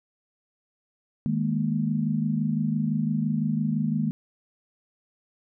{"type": "chord", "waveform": "sine", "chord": "D# suspended fourth", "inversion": "none", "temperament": "just", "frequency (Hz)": [155.56, 207.4, 233.3], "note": ["D#3", "G#3", "A#3"], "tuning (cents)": [0, -2, 2], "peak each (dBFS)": -27, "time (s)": [1.26, 4.11], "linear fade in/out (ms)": 0, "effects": []}